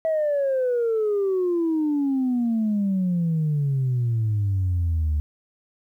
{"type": "exponential sweep", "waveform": "sine", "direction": "down", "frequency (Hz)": [651, 73.42], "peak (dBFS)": -18, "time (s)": [0.05, 5.2], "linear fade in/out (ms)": 0, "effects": ["tanh soft clip ceiling -17 dBFS", "10-bit"]}